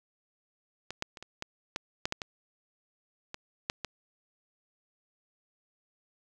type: clicks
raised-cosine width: 0.2 ms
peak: -20 / -14 / -27 / -25 / -18 / -15 / -12 / -13 / -18 / -21 / -12 / -17 dBFS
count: 12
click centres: 0.906 / 1.024 / 1.172 / 1.226 / 1.424 / 1.761 / 2.055 / 2.124 / 2.218 / 3.344 / 3.699 / 3.847 s
effects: none